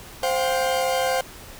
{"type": "chord", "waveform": "40% pulse", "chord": "C suspended fourth", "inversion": "none", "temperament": "equal with one note detuned", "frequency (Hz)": [523.3, 711.9, 784], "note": ["C5", "F5", "G5"], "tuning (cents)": [0, 33, 0], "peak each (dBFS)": [-22, -25, -27], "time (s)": [0.23, 1.21], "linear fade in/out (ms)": 2, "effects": ["pink hiss -42 dBFS RMS until 1.59 s"]}